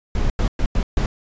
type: noise bursts at uneven times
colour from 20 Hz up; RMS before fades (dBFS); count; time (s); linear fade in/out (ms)
brown; -18; 5; 0.15-0.3 / 0.39-0.48 / 0.59-0.66 / 0.75-0.83 / 0.97-1.06; 2
effects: resampled to 16000 Hz